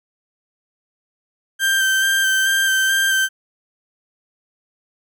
35% pulse tone with vibrato, 1568 Hz, G6, in tune, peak -13 dBFS, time 1.59-3.29 s, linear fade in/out 50 ms, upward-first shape square, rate 2.3 Hz, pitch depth 15 cents each way, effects none

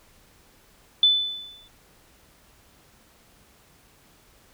sine tone with exponential decay, 3502 Hz, A7, 9 cents flat, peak -12 dBFS, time 1.03-1.68 s, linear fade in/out 2 ms, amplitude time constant 140 ms, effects pink hiss -57 dBFS RMS until 4.53 s

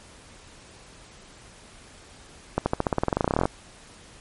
accelerating click train, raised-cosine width 1 ms, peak -7 dBFS, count 21, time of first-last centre 2.58-3.455 s, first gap 80 ms, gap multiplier 0.93, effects pink hiss -49 dBFS RMS until 4.2 s + MP3 48 kbps

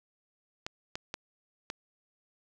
clicks, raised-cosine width 0.2 ms, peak -18 dBFS, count 4, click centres 0.665 / 0.955 / 1.141 / 1.701 s, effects none

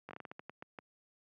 slowing click train, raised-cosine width 0.5 ms, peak -30 dBFS, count 11, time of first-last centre 0.09-0.788 s, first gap 19 ms, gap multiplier 1.27, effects high-pass 150 Hz 12 dB/octave

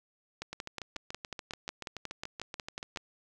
two click trains, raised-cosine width 0.2 ms, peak -20 / -22 dBFS, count 15 / 18, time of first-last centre 0.42-2.961 / 0.53-2.973 s, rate 5.51 / 6.96 Hz, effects none

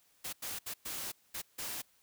white noise bursts at uneven times, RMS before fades -40 dBFS, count 6, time 0.24-0.33 / 0.42-0.59 / 0.66-0.74 / 0.85-1.12 / 1.34-1.42 / 1.58-1.82 s, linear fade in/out 10 ms, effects white hiss -69 dBFS RMS until 2.02 s

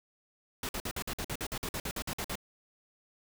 pink noise bursts, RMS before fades -36 dBFS, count 16, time 0.63-2.355 s, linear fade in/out 2 ms, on 60 ms, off 51 ms, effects none

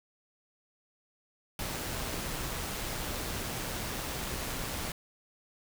pink noise with amplitude modulation, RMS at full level -35 dBFS, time 1.59-4.92 s, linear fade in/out 2 ms, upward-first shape sine, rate 127 Hz, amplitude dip 25%, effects none

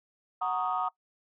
sine chord, D# minor seventh, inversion first, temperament equal, 740 / 932.3 / 1108.7 / 1244.5 Hz, F#5 / A#5 / C#6 / D#6, 0 / 0 / 0 / 0 cents, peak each -31 / -33 / -36 / -31 dBFS, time 0.41-0.89 s, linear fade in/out 10 ms, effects noise-tail reverb RT60 0.1 s tail -21 dB re dry + tanh soft clip ceiling -19 dBFS

